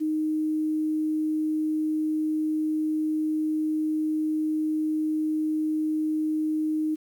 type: tone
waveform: sine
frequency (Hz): 310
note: D#4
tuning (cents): -6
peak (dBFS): -23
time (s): 0-6.96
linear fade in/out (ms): 20
effects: 9-bit